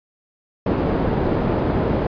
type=low-pass noise; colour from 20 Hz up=white; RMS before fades=-20 dBFS; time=0.66-2.07 s; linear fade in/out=5 ms; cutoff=480 Hz; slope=12 dB/octave; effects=resampled to 11025 Hz